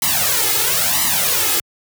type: noise with flanger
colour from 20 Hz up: white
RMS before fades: -17 dBFS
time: 0.02-1.6 s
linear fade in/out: 2 ms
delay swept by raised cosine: 0.99 to 2.39 ms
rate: 1 Hz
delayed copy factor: +0.95
effects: high-pass 80 Hz 12 dB/octave